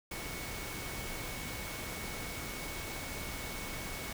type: tone in noise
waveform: sine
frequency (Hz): 2217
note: C#7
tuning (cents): 0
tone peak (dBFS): -47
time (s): 0.11-4.13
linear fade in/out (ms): 5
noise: pink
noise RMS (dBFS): -41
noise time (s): 0.11-4.13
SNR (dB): -9
effects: none